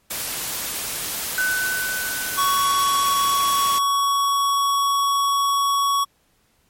white noise, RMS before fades -27 dBFS, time 0.1-3.79 s, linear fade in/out 10 ms
sine tone with exponential decay, 1506 Hz, F#6, 30 cents sharp, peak -18 dBFS, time 1.38-4.74 s, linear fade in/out 1 ms, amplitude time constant 730 ms
square tone, 1119 Hz, C#6, 16 cents sharp, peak -18 dBFS, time 2.37-6.05 s, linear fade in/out 20 ms
effects pink hiss -63 dBFS RMS until 6.69 s + MP3 64 kbps

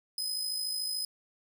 sawtooth tone with amplitude modulation, 5040 Hz, D#8, 21 cents sharp, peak -27 dBFS, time 0.18-1.05 s, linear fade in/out 2 ms, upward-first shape sine, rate 53.6 Hz, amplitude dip 45%, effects none

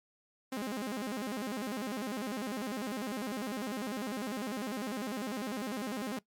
sawtooth tone with vibrato, 233.1 Hz, A#3, in tune, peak -31 dBFS, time 0.52-6.19 s, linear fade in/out 5 ms, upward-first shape square, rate 10 Hz, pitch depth 210 cents each way, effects noise-tail reverb RT60 0.1 s tail -19 dB re dry + MP3 96 kbps

